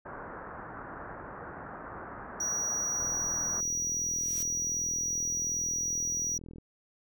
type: low-pass noise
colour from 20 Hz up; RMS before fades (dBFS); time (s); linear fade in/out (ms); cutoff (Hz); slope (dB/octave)
white; -43; 0.05-3.61; 10; 1600; 48
type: tone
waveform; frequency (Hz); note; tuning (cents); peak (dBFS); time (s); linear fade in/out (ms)
triangle; 5790; F#8; -38; -28; 2.4-6.38; 5
type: click train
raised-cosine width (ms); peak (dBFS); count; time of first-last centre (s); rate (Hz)
3; -33; 149; 3-6.584; 41.3
type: noise with exponential growth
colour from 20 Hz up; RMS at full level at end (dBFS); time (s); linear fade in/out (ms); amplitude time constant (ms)
blue; -39; 3.78-4.43; 5; 140
effects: none